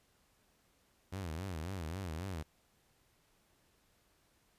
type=tone with vibrato; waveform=sawtooth; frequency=87.31 Hz; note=F2; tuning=in tune; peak=-35 dBFS; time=1.12-2.43 s; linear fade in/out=10 ms; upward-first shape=sine; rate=3.7 Hz; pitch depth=210 cents each way; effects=pink hiss -72 dBFS RMS until 4.58 s + resampled to 32000 Hz